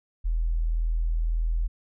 sine tone, 40.92 Hz, E1, 12 cents flat, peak -22 dBFS, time 0.24-1.68 s, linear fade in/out 20 ms, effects none

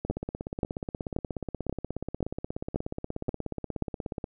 two click trains, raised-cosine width 2 ms, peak -19 / -14 dBFS, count 71 / 8, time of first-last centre 0.05-4.242 / 0.1-3.823 s, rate 16.7 / 1.88 Hz, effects none

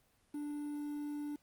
triangle tone with quantisation, 293.7 Hz, D4, in tune, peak -36 dBFS, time 0.34-1.36 s, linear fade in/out 5 ms, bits 10, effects pink hiss -72 dBFS RMS until 1.42 s + Opus 24 kbps

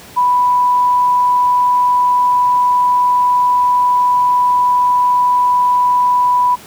sine tone, 988 Hz, B5, in tune, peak -9 dBFS, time 0.16-6.56 s, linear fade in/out 20 ms, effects pink hiss -37 dBFS RMS until 6.66 s + high-pass 100 Hz 12 dB/octave

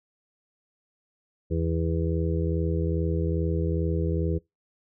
harmonic tone, 82.41 Hz, E2, in tune, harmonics 1 / 2 / 4 / 5 / 6, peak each -26 / -29 / -32 / -33 / -34 dBFS, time 1.5-4.39 s, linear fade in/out 20 ms, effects noise-tail reverb RT60 0.2 s tail -25 dB re dry

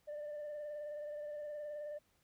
sine tone with vibrato, 594 Hz, D5, 20 cents sharp, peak -39 dBFS, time 0.07-1.99 s, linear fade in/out 20 ms, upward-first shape sine, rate 19 Hz, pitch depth 29 cents each way, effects tanh soft clip ceiling -40 dBFS + pink hiss -75 dBFS RMS until 2.23 s

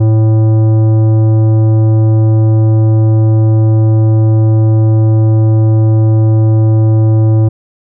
sine tone with tanh clipping, 110 Hz, A2, in tune, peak -7 dBFS, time 0-7.49 s, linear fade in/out 10 ms, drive 12 dB, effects none

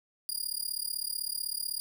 15% pulse tone with amplitude modulation, 4839 Hz, D#8, 49 cents flat, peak -22 dBFS, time 0.29-1.8 s, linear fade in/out 0 ms, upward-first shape sine, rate 35.9 Hz, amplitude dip 95%, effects none

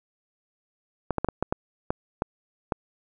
clicks, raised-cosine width 1 ms, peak -10 dBFS, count 9, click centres 1.107 / 1.183 / 1.246 / 1.287 / 1.426 / 1.525 / 1.905 / 2.221 / 2.722 s, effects none

